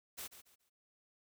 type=noise with echo; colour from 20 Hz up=white; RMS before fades=-45 dBFS; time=0.17-0.28 s; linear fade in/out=20 ms; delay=140 ms; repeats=3; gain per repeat=-11 dB; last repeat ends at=0.7 s; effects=none